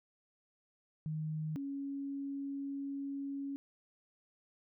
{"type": "tone pair in turn", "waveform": "sine", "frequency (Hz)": [155.56, 277.9], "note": ["D#3", "C#4"], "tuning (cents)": [0, 4], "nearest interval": "minor seventh", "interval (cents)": 1004, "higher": "second", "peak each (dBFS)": [-35, -37], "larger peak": "first", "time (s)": [[1.06, 1.56], [1.56, 3.56]], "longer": "second", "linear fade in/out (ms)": 0, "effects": []}